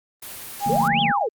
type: noise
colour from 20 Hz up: white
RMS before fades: -36 dBFS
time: 0.22-0.88 s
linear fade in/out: 5 ms
type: tone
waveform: sine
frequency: 810 Hz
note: G#5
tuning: 43 cents flat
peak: -20 dBFS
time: 0.6-1.27 s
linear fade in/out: 50 ms
type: chord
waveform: triangle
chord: Bb major seventh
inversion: first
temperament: equal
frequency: 146.83 / 174.61 / 220 / 233.1 Hz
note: D3 / F3 / A3 / Bb3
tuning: 0 / 0 / 0 / 0 cents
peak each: -27 dBFS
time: 0.66-1.12 s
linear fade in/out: 5 ms
type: exponential two-way sweep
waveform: sine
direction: up then down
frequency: 396.2 to 3497 to 396.2 Hz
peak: -21 dBFS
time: 0.69-1.29 s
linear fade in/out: 10 ms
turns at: 1.01 s
effects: Opus 32 kbps